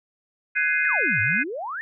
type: chord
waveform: sine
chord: Ab dominant seventh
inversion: third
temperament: equal with one note detuned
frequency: 1505.8 / 1661.2 / 2093 / 2489 Hz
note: Gb6 / Ab6 / C7 / Eb7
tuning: +30 / 0 / 0 / 0 cents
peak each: -25 dBFS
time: 0.55-1.44 s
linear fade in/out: 20 ms
type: exponential two-way sweep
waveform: sine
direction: down then up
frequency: 1879 to 98 to 1879 Hz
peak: -28 dBFS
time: 0.85-1.81 s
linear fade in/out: 0 ms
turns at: 1.21 s
effects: none